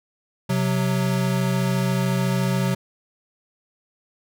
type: tone pair together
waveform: square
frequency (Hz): 130.25 / 184.2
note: C3 / F#3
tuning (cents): -7 / -7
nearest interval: tritone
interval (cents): 600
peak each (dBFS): -23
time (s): 0.49-2.75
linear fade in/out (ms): 10
effects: none